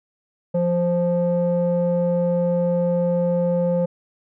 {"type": "tone with low-pass filter", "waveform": "square", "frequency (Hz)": 174.61, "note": "F3", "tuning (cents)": 0, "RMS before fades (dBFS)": -20, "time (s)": [0.54, 3.86], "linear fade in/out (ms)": 10, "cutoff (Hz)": 590, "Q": 5.8, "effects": []}